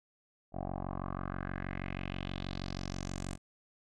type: tone with low-pass filter sweep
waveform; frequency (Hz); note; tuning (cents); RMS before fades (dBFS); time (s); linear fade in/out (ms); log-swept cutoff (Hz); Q
10% pulse; 46.25; F#1; 0; -39; 0.52-3.38; 50; 690 to 8600; 3.3
effects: none